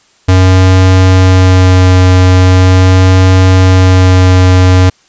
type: tone with vibrato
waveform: square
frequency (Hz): 92.7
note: F#2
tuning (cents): +4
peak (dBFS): -3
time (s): 0.28-4.9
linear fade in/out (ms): 10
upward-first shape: sine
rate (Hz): 0.41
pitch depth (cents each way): 12
effects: white hiss -48 dBFS RMS until 5.08 s + resampled to 16000 Hz